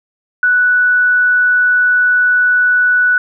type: tone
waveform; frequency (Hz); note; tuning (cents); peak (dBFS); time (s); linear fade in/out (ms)
sine; 1480; F#6; 0; -8; 0.43-3.18; 2
effects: none